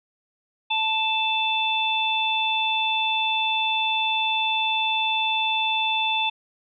harmonic tone, 880 Hz, A5, in tune, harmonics 1 / 3 / 4, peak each -25 / -25 / -25 dBFS, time 0.7-6.3 s, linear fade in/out 10 ms, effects none

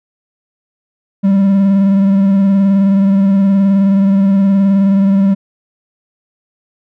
triangle tone with vibrato, 196 Hz, G3, in tune, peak -5 dBFS, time 1.23-5.35 s, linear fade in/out 20 ms, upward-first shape sine, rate 19 Hz, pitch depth 31 cents each way, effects none

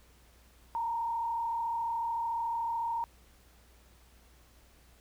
sine tone with frequency modulation, 926 Hz, A#5, 12 cents flat, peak -30 dBFS, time 0.75-3.04 s, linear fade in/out 0 ms, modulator 33.8 Hz, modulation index 0.64, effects added 60 Hz sine -60 dBFS peak until 5 s + pink hiss -63 dBFS RMS until 5 s

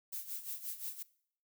violet noise with tremolo, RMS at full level -40 dBFS, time 0.12-1.03 s, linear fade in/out 10 ms, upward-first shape sine, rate 5.7 Hz, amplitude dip 75%, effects noise-tail reverb RT60 0.6 s tail -20 dB re dry

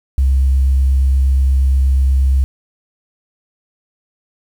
sine tone with vibrato, 66.8 Hz, C2, 36 cents sharp, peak -8 dBFS, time 0.18-2.44 s, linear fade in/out 0 ms, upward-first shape triangle, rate 8.4 Hz, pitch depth 12 cents each way, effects tanh soft clip ceiling -6 dBFS + 7-bit

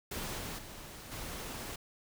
pink noise with level steps, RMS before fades -39 / -41 / -48 / -42 dBFS, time 0.11-1.76 s, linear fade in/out 5 ms, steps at 0.38 / 0.58 / 1.11 s, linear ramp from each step 10 ms, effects none

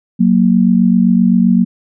sine tone pair together, 185 / 232.7 Hz, F#3 / A#3, 0 / -3 cents, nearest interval major third, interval 397 cents, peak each -10 dBFS, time 0.19-1.65 s, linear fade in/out 20 ms, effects none

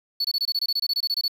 triangle tone bursts, 4435 Hz, C#8, in tune, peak -20 dBFS, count 16, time 0.2-1.281 s, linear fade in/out 5 ms, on 46 ms, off 23 ms, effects 8-bit

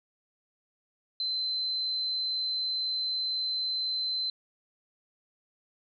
sine tone, 4071 Hz, C8, 48 cents flat, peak -28 dBFS, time 1.2-4.3 s, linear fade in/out 2 ms, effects none

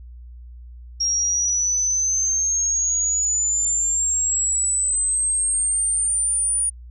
sine exponential sweep, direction up, 5588 to 9560 Hz, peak -18 dBFS, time 1-6.7 s, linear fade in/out 10 ms, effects added 60 Hz sine -37 dBFS peak until 6.9 s

